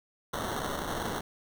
violet noise with sample-and-hold, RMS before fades -34 dBFS, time 0.33-1.21 s, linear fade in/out 5 ms, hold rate 2450 Hz, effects none

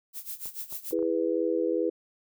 violet noise with tremolo, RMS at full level -35 dBFS, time 0.13-0.95 s, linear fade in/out 50 ms, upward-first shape sine, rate 6.9 Hz, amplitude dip 85%
clicks, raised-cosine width 1 ms, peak -34 dBFS, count 5, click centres 0.458 / 0.725 / 0.91 / 0.991 / 1.027 s
sine chord, E major, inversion none, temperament just, 329.6 / 412 / 494.4 Hz, E4 / G#4 / B4, 0 / -14 / +2 cents, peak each -28 / -30 / -28 dBFS, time 0.92-1.9 s, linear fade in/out 10 ms
effects none

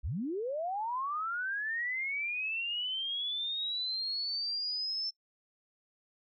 sine linear sweep, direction up, 42.43 to 5340 Hz, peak -32 dBFS, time 0.03-5.11 s, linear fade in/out 20 ms, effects noise-tail reverb RT60 0.1 s tail -24 dB re dry

